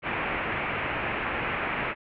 white low-pass noise, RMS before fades -30 dBFS, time 0.02-1.95 s, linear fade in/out 50 ms, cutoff 2600 Hz, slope 48 dB/octave, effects none

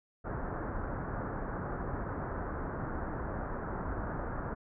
pink low-pass noise, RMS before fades -37 dBFS, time 0.24-4.55 s, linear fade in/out 20 ms, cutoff 1600 Hz, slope 48 dB/octave, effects none

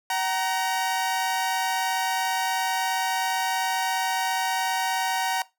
sawtooth tone pair together, 757.9 / 935 Hz, F#5 / A#5, +41 / +5 cents, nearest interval major third, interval 364 cents, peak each -23 dBFS, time 0.1-5.42 s, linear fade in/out 2 ms, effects noise-tail reverb RT60 0.2 s tail -18 dB re dry

